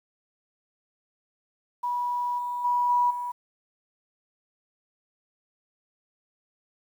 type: tone with level steps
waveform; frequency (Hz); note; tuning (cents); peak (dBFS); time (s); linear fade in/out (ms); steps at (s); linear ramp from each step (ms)
sine; 974; B5; -24; -25 / -28 / -21 / -19 / -29; 1.83-3.32; 10; 2.38 / 2.64 / 2.89 / 3.1; 10
effects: 9-bit